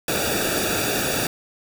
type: noise with comb filter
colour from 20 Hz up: pink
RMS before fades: -23 dBFS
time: 0.08-1.27 s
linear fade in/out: 2 ms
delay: 0.96 ms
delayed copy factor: -1
effects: none